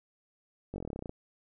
slowing click train, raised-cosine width 2 ms, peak -25 dBFS, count 14, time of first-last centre 0.74-1.094 s, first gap 20 ms, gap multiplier 1.05, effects none

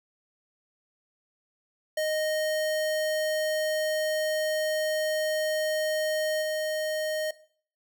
square tone with level steps, 620 Hz, D#5, 6 cents flat, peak -26 / -28 dBFS, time 1.97-7.31 s, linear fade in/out 5 ms, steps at 6.41 s, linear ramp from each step 20 ms, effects noise-tail reverb RT60 0.5 s tail -18 dB re dry

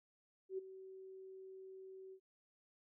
sine tone with ADSR envelope, 380 Hz, F#4, 46 cents sharp, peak -37 dBFS, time 0.49-2.2 s, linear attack 92 ms, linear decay 14 ms, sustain -14 dB, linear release 73 ms, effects none

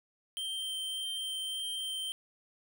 square tone with vibrato, 3136 Hz, G7, in tune, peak -35 dBFS, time 0.37-2.12 s, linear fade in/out 0 ms, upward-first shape sine, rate 1.7 Hz, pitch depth 8 cents each way, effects none

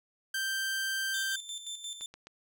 sawtooth tone, 1568 Hz, G6, in tune, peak -27 dBFS, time 0.34-1.36 s, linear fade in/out 5 ms
25% pulse tone with tremolo, 3551 Hz, A7, 15 cents sharp, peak -33 dBFS, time 1.14-2.06 s, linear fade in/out 2 ms, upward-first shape square, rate 5.7 Hz, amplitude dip 60%
click train, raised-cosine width 0.2 ms, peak -31 dBFS, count 3, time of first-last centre 2.01-2.27 s, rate 7.69 Hz
effects none

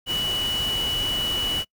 sine tone in noise, 2947 Hz, F#7, 8 cents flat, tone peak -23 dBFS, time 0.06-1.65 s, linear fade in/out 50 ms, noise pink, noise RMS -32 dBFS, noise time 0.06-1.65 s, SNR +6 dB, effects noise-tail reverb RT60 0.1 s tail -25 dB re dry

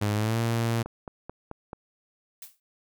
sawtooth tone with pitch glide, 104.1 to 115.51 Hz, G#2 to A#2, +5 to -15 cents, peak -20 dBFS, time 0.01-0.83 s, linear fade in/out 10 ms, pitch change +180 cents, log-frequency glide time 0.13-0.39 s
click train, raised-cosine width 1 ms, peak -23 dBFS, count 5, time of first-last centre 0.86-1.731 s, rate 4.59 Hz
blue noise with exponential decay, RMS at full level -38 dBFS, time 2.42-2.6 s, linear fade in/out 2 ms, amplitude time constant 37 ms
effects none

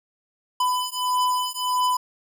square beating tone pair, 1000 / 1001.6 Hz, B5 / B5, +21 / +24 cents, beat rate 1.6 Hz, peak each -25 dBFS, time 0.6-1.97 s, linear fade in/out 5 ms, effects none

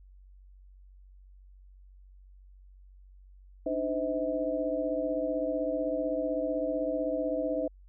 sine tone cluster, 291.9 / 307.7 / 514 / 641 Hz, D4 / D#4 / C5 / E5, -10 / -19 / -31 / -49 cents, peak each -35 / -36 / -32 / -32 dBFS, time 3.66-7.68 s, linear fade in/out 5 ms, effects added 47 Hz sine -51 dBFS peak until 7.88 s

